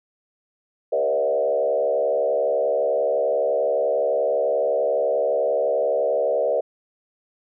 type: tone with frequency modulation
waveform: sine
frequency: 554.4 Hz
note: C#5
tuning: in tune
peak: -18 dBFS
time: 0.92-6.61 s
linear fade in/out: 10 ms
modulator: 71.6 Hz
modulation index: 1.5
effects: none